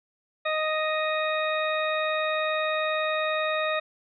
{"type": "harmonic tone", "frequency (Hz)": 622.3, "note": "D#5", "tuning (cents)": 0, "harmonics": [1, 2, 3, 4, 6], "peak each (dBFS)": [-27, -30, -32, -33, -35], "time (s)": [0.45, 3.8], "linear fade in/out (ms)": 10, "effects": []}